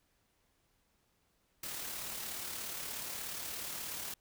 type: noise with amplitude modulation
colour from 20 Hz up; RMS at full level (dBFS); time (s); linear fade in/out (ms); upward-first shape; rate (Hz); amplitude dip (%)
white; -40; 1.63-4.14; 5; sine; 36.8; 35
effects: pink hiss -75 dBFS RMS until 4.2 s